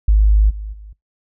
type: tone with level steps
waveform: sine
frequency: 52.1 Hz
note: G#1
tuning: 6 cents sharp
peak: -8 / -24 / -33 dBFS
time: 0.08-0.93 s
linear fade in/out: 5 ms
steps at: 0.49 / 0.72 s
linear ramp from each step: 20 ms
effects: noise-tail reverb RT60 0.2 s tail -25 dB re dry